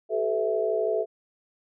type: tone cluster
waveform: sine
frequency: 383.2 / 435.6 / 501 / 657 Hz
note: G4 / A4 / B4 / E5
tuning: -39 / -17 / +25 / -6 cents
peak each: -31 / -26 / -33 / -27 dBFS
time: 0.09-1.06 s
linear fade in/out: 50 ms
effects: none